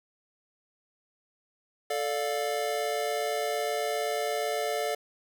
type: chord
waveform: square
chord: D minor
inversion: second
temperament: just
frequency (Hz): 440.5 / 587.3 / 704.8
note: A4 / D5 / F5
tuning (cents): +2 / 0 / +16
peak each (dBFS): -33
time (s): 1.9-4.95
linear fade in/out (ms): 5
effects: 10-bit